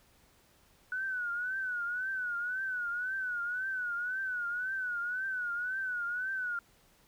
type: tone with vibrato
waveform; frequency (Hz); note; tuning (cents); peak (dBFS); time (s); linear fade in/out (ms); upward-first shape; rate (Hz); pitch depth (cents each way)
sine; 1480; F#6; 0; -32; 0.92-6.59; 2; triangle; 1.9; 110
effects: pink hiss -65 dBFS RMS until 7.07 s